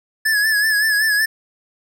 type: tone with vibrato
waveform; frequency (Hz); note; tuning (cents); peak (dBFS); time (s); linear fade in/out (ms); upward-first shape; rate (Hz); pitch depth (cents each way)
square; 1716; A6; -44; -15; 0.25-1.26; 10; sine; 5.3; 61
effects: none